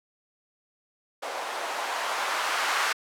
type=noise with low-pass filter sweep; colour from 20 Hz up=violet; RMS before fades=-29 dBFS; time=1.22-2.93 s; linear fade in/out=10 ms; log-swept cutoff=660 to 1300 Hz; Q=1.2; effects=high-pass 400 Hz 12 dB/octave